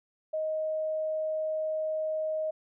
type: tone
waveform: sine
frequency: 626 Hz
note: D#5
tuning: 10 cents sharp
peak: -28 dBFS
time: 0.33-2.51 s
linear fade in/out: 10 ms
effects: none